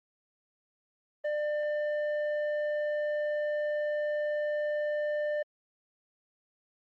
square tone with low-pass filter, 597 Hz, D5, 28 cents sharp, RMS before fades -31 dBFS, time 1.24-5.43 s, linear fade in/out 10 ms, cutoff 1300 Hz, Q 4.3, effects Opus 24 kbps

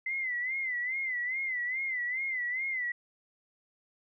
sine tone with vibrato, 2037 Hz, C7, 47 cents flat, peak -30 dBFS, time 0.06-2.92 s, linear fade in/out 5 ms, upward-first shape sine, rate 2.4 Hz, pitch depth 98 cents each way, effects none

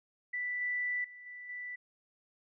sine tone with level steps, 1975.5 Hz, B6, in tune, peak -33 / -31 / -48 / -44 / -39 dBFS, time 0.33-1.76 s, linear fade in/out 10 ms, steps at 0.61 / 1.04 / 1.26 / 1.49 s, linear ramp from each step 5 ms, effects none

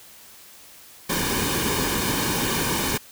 pink noise with comb filter, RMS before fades -24 dBFS, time 1.09-2.98 s, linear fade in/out 10 ms, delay 1.5 ms, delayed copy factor -0.65, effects white hiss -47 dBFS RMS until 3.11 s

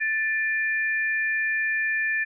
sine tone pair together, 1760 / 2396 Hz, A6 / D7, 0 / +34 cents, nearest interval perfect fourth, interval 534 cents, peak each -23 / -29 dBFS, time 0-2.25 s, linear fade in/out 20 ms, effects none

